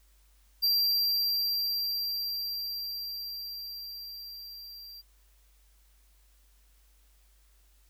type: tone with level ramp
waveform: square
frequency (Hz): 4729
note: D8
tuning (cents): +11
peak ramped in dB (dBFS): -23 to -45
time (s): 0.62-5.02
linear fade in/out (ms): 20
effects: added 50 Hz sine -60 dBFS peak until 7.89 s + white hiss -68 dBFS RMS until 7.89 s